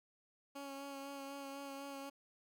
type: tone with vibrato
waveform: 15% pulse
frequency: 277.2 Hz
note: C#4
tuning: in tune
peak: -39 dBFS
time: 0.55-2.1 s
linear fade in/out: 10 ms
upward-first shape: sine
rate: 4 Hz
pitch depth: 20 cents each way
effects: none